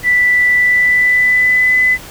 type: tone with pitch glide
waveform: sine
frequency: 1975.5 to 2008 Hz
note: B6 to B6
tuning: 0 to +28 cents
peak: -8 dBFS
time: 0.03-1.98 s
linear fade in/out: 50 ms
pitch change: +28 cents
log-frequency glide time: 0.58-1.77 s
effects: pink hiss -33 dBFS RMS until 2.1 s

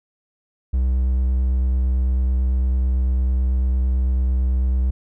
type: tone with vibrato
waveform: triangle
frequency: 63.7 Hz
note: C2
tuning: 46 cents flat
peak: -14 dBFS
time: 0.73-4.91 s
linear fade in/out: 10 ms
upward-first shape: sine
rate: 9 Hz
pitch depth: 14 cents each way
effects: none

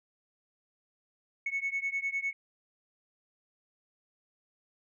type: beating tone pair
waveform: sine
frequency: 2204 / 2213.9 Hz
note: C#7 / C#7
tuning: -11 / -3 cents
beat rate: 9.9 Hz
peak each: -32 / -33 dBFS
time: 1.46-2.33 s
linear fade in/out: 5 ms
effects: tanh soft clip ceiling -25 dBFS

